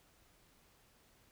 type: silence
effects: pink hiss -68 dBFS RMS until 1.31 s